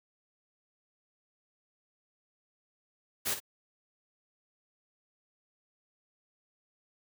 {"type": "noise with echo", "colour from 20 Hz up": "white", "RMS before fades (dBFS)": -31, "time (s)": [3.25, 3.35], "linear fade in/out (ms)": 20, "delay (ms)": 53, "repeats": 1, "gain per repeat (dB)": -10, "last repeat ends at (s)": 3.403, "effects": []}